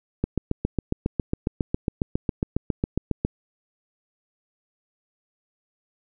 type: click train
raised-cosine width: 3 ms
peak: -9 dBFS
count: 23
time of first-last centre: 0.24-3.25 s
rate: 7.31 Hz
effects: none